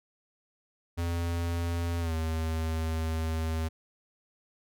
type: tone with pitch glide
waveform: square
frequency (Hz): 85.2 to 80.42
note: F2 to E2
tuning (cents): -42 to -42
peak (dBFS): -29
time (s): 0.97-3.69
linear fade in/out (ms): 20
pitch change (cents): -100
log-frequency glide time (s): 2-2.14
effects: none